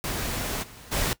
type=noise with level steps; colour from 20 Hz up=pink; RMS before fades=-30 / -46 / -26 dBFS; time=0.04-1.13 s; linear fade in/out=0 ms; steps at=0.62 / 0.91 s; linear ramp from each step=20 ms; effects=noise-tail reverb RT60 0.1 s tail -18 dB re dry